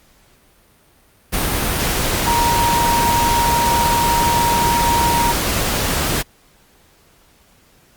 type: tone in noise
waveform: sine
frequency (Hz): 941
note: A#5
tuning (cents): +16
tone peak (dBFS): -15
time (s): 2.26-5.33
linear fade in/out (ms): 20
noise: pink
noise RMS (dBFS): -19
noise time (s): 1.32-6.23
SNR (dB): +1
effects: pink hiss -53 dBFS RMS until 7.96 s + Opus 48 kbps